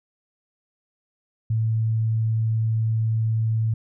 sine tone, 111.5 Hz, A2, 23 cents sharp, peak -19 dBFS, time 1.5-3.74 s, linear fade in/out 5 ms, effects none

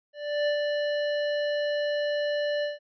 square tone with ADSR envelope, 587.3 Hz, D5, in tune, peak -23 dBFS, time 0.13-2.79 s, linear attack 340 ms, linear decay 95 ms, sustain -3 dB, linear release 160 ms, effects resampled to 11025 Hz

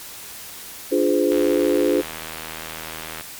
sine chord, D half-diminished seventh, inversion none, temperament equal with one note detuned, 293.7 / 349.2 / 415.3 / 512.5 Hz, D4 / F4 / Ab4 / C5, 0 / 0 / 0 / -36 cents, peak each -21 dBFS, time 0.91-2.02 s, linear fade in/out 20 ms
click train, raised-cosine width 0.3 ms, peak -15 dBFS, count 152, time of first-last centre 1.32-3.21 s, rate 79.9 Hz
effects white hiss -37 dBFS RMS until 3.39 s + MP3 96 kbps

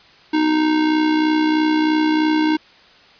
square tone with amplitude modulation, 309.8 Hz, D#4, 7 cents flat, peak -13 dBFS, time 0.33-2.57 s, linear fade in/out 10 ms, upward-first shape sine, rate 63.1 Hz, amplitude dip 45%, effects white hiss -48 dBFS RMS until 3.19 s + resampled to 11025 Hz

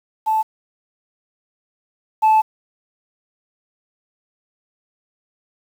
sine tone pair in turn, 875 / 871.7 Hz, A5 / A5, -10 / -16 cents, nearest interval unison, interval 6 cents, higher first, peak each -14 / -8 dBFS, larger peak second, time 0.26-0.43 / 2.22-2.42 s, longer second, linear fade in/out 20 ms, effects tanh soft clip ceiling -9 dBFS + 7-bit

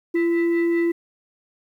sine tone, 339.5 Hz, F4, 49 cents flat, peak -16 dBFS, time 0.14-0.92 s, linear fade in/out 10 ms
sine tone with tremolo, 1980 Hz, B6, 4 cents sharp, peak -25 dBFS, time 0.15-0.92 s, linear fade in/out 10 ms, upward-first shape triangle, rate 5.1 Hz, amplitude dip 75%
effects tanh soft clip ceiling -14 dBFS + 9-bit

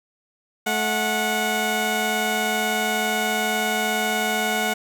15% pulse tone pair together, 216.6 / 732 Hz, A3 / F#5, -27 / -19 cents, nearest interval octave + major sixth, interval 2108 cents, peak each -19 / -16 dBFS, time 0.66-4.74 s, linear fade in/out 10 ms, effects none

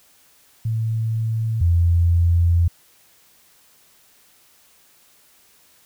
sine tone pair in turn, 112 / 85.44 Hz, A2 / F2, +31 / -37 cents, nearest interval perfect fourth, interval 468 cents, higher first, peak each -19 / -13 dBFS, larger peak second, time 0.65-1.61 / 1.61-2.68 s, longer second, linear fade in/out 5 ms, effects white hiss -55 dBFS RMS until 5.85 s

